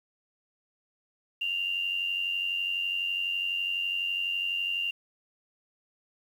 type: tone pair together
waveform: sine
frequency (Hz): 2784 / 2876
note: F7 / F#7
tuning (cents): -6 / -50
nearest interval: minor second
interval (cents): 56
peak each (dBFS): -28 / -36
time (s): 1.41-4.91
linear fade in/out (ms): 5
effects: 9-bit